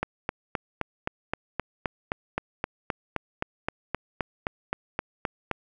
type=click train; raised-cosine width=0.5 ms; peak=-11 dBFS; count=22; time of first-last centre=0.03-5.513 s; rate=3.83 Hz; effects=none